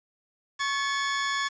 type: tone pair together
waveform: sawtooth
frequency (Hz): 1107 / 1721.7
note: C#6 / A6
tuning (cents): -3 / -38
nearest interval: minor sixth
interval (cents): 765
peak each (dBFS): -25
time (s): 0.59-1.49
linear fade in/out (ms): 20
effects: resampled to 16000 Hz + 8-bit